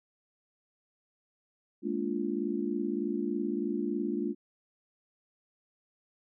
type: chord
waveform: sine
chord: Bb dominant seventh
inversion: third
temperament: just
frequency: 209.8 / 233.1 / 291.4 / 349.6 Hz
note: Ab3 / Bb3 / D4 / F4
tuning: +18 / 0 / -13 / +2 cents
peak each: -35 / -36 / -34 / -34 dBFS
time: 1.82-4.35 s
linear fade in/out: 50 ms
effects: none